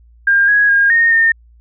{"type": "tone with pitch steps", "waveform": "sine", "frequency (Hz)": [1605, 1661, 1621, 1846, 1821], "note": ["G6", "G#6", "G#6", "A#6", "A#6"], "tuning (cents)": [40, 0, -42, -17, -41], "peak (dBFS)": -8, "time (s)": [0.27, 1.32], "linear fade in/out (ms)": 5, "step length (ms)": 210, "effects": ["added 58 Hz sine -43 dBFS peak until 1.6 s"]}